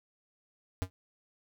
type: tone with exponential decay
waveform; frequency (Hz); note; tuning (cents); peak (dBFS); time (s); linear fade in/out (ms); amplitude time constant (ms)
square; 92.5; F#2; 0; -25; 0.82-0.9; 0; 16
effects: none